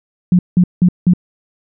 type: tone bursts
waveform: sine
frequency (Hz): 178.7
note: F3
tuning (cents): +40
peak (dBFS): -6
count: 4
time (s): 0.32-1.136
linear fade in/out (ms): 2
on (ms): 69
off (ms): 180
effects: none